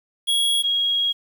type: tone pair in turn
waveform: square / sine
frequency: 3322 / 3293 Hz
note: G#7 / G#7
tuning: 0 / -15 cents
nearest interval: unison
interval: 15 cents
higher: first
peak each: -18 dBFS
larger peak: neither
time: 0.27-0.63 / 0.63-1.13 s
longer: second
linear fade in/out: 20 ms
effects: 8-bit